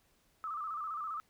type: tone with vibrato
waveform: sine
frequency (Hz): 1240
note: D#6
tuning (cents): -6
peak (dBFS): -36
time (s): 0.44-1.2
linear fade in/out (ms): 0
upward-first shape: square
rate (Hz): 15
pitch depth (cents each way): 75
effects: pink hiss -71 dBFS RMS until 1.29 s